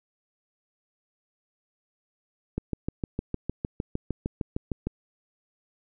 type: click train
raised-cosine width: 3 ms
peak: -15 dBFS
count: 16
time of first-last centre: 2.58-4.87 s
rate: 6.55 Hz
effects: none